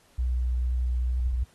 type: tone with vibrato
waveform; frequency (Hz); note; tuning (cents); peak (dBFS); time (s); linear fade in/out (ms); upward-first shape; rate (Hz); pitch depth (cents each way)
sine; 61.74; B1; 0; -23; 0.18-1.44; 10; triangle; 2.2; 9
effects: pink hiss -61 dBFS RMS until 1.54 s + AAC 32 kbps